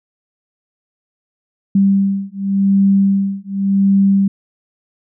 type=beating tone pair; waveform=sine; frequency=196 / 196.89 Hz; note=G3 / G3; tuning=0 / +8 cents; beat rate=0.89 Hz; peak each=-14 dBFS; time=1.75-4.28 s; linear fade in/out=5 ms; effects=none